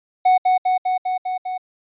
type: tone with echo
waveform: triangle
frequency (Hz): 740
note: F#5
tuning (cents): 0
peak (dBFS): -9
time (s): 0.25-0.38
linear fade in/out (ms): 10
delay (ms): 200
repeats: 6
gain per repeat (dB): -2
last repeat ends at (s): 1.58
effects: resampled to 8000 Hz